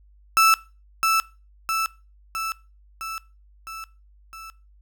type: tone with echo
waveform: 35% pulse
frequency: 1318.5 Hz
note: E6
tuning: in tune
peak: -12 dBFS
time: 0.37-0.54 s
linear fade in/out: 0 ms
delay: 660 ms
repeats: 6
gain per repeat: -4 dB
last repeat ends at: 4.5 s
effects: noise-tail reverb RT60 0.3 s tail -20 dB re dry + added 50 Hz sine -51 dBFS peak until 4.81 s